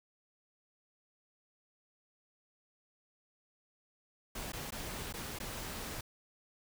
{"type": "noise with dropouts", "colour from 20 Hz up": "pink", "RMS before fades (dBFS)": -42, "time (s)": [4.35, 6.01], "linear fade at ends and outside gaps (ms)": 5, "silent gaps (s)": [[4.521, 4.532], [4.707, 4.721], [5.127, 5.138], [5.388, 5.4]], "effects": []}